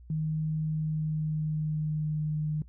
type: tone with pitch glide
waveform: sine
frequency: 156.2 to 152.9 Hz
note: D#3 to D#3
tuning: +7 to -30 cents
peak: -27 dBFS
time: 0.1-2.62 s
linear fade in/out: 2 ms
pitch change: -37 cents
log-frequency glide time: 0.58-2.32 s
effects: noise-tail reverb RT60 0.1 s tail -19 dB re dry + added 60 Hz sine -48 dBFS peak until 2.68 s